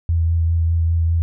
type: tone with vibrato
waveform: sine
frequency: 83 Hz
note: E2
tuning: 12 cents sharp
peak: -14 dBFS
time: 0.09-1.22 s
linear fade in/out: 0 ms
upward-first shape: triangle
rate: 5 Hz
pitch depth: 23 cents each way
effects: none